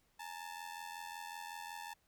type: ring-modulated tone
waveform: sawtooth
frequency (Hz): 880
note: A5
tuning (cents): 0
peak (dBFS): -38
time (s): 0.19-1.94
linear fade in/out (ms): 10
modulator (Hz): 42.7
effects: pink hiss -75 dBFS RMS until 2.07 s